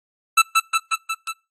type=tone with echo; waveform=25% pulse; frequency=1323 Hz; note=E6; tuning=6 cents sharp; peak=-6 dBFS; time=0.37-0.42 s; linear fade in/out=10 ms; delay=180 ms; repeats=5; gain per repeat=-3 dB; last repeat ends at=1.32 s; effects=noise-tail reverb RT60 0.3 s tail -24 dB re dry + AAC 32 kbps